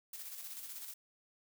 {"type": "noise with tremolo", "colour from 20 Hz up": "blue", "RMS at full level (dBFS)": -45, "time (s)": [0.13, 0.94], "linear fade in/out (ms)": 5, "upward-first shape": "square", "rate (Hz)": 16, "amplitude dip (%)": 40, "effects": []}